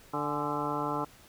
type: harmonic tone with a mistuned harmonic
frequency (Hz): 147.6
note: D3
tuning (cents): +9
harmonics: 1 / 2 / 3 / 4 / 5 / 6 / 7 / 8 / 9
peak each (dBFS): -40 / -36 / -38 / -40 / -41 / -36 / -36 / -41 / -38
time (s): 0.13-1.05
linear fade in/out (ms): 10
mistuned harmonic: 6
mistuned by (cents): -74
effects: pink hiss -56 dBFS RMS until 1.28 s